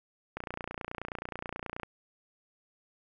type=click train; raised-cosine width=0.5 ms; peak=-21 dBFS; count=44; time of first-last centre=0.37-1.833 s; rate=29.4 Hz; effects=none